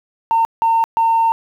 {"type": "tone bursts at uneven times", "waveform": "sine", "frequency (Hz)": 910, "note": "A#5", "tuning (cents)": -42, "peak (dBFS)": -10, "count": 3, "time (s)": [[0.31, 0.45], [0.62, 0.84], [0.97, 1.32]], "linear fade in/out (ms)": 0, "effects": ["tanh soft clip ceiling -8 dBFS", "8-bit"]}